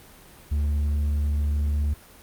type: tone with hard clipping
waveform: sine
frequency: 73.42 Hz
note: D2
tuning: in tune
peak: -22 dBFS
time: 0.51-1.94 s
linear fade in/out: 10 ms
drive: 3 dB
effects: pink hiss -49 dBFS RMS until 2.22 s + Opus 32 kbps